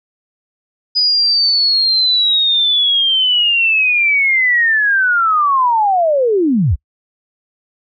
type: linear sweep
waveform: sine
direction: down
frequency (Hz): 4978 to 56.8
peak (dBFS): -10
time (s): 0.95-6.76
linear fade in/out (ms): 20
effects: noise-tail reverb RT60 0.1 s tail -26 dB re dry